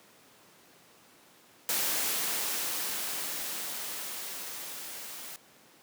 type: noise with level ramp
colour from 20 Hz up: white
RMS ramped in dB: -29 to -43 dBFS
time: 1.69-5.36 s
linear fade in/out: 0 ms
effects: pink hiss -58 dBFS RMS until 5.82 s + high-pass 200 Hz 12 dB/octave